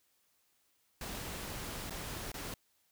pink noise with dropouts, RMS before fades -42 dBFS, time 1.01-2.54 s, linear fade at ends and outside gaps 2 ms, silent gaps 1.897-1.906 / 2.318-2.341 s, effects white hiss -74 dBFS RMS until 2.91 s

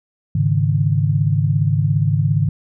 sine chord, Ab suspended fourth, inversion none, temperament just, 103.83 / 138.43 / 155.74 Hz, Ab2 / Db3 / Eb3, 0 / -2 / +2 cents, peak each -18 dBFS, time 0.35-2.49 s, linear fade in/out 5 ms, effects none

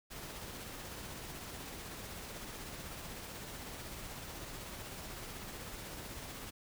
pink noise with tremolo, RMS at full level -45 dBFS, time 0.1-6.51 s, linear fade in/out 20 ms, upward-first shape sine, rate 16 Hz, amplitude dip 25%, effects none

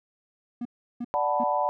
triangle tone bursts, 240.3 Hz, B3, 47 cents flat, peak -27 dBFS, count 3, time 0.61-1.439 s, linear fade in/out 5 ms, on 43 ms, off 350 ms
sine chord, B minor seventh, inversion first, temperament equal, 587.3 / 740 / 880 / 987.8 Hz, D5 / F#5 / A5 / B5, 0 / 0 / 0 / 0 cents, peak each -28 dBFS, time 1.14-1.69 s, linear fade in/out 0 ms
effects none

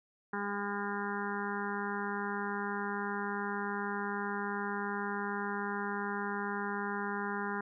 harmonic tone, 202.6 Hz, G#3, 43 cents flat, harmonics 1 / 2 / 4 / 5 / 6 / 7 / 8 / 9, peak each -39 / -40 / -42 / -41 / -46 / -41 / -43 / -46 dBFS, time 0.33-7.61 s, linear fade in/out 5 ms, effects none

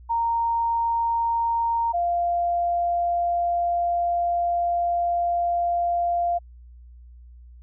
sine tone pair in turn, 927 / 694.5 Hz, A#5 / F5, -10 / -10 cents, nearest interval perfect fourth, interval 500 cents, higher first, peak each -20 dBFS, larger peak neither, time 0.09-1.93 / 1.93-6.39 s, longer second, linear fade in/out 20 ms, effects added 60 Hz sine -43 dBFS peak until 7.62 s

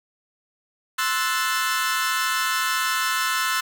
sawtooth chord, F# half-diminished seventh, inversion second, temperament equal, 1046.5 / 1318.5 / 1480 / 1760 Hz, C6 / E6 / F#6 / A6, 0 / 0 / 0 / 0 cents, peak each -24 / -22 / -24 / -24 dBFS, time 0.98-3.61 s, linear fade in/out 10 ms, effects none

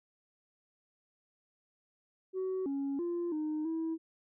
sine tone with pitch steps, 375.7 / 277.2 / 345.9 / 307.2 / 324.6 Hz, F#4 / C#4 / F4 / D#4 / E4, +26 / 0 / -17 / -22 / -27 cents, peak -30 dBFS, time 2.33-3.98 s, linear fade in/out 50 ms, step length 330 ms, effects tanh soft clip ceiling -30 dBFS

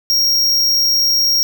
square tone, 5588 Hz, F8, in tune, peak -12 dBFS, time 0.1-1.43 s, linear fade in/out 0 ms, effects none

